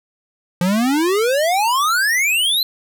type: exponential sweep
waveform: square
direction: up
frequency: 171.1 to 4158 Hz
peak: -15 dBFS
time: 0.61-2.63 s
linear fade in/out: 2 ms
effects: none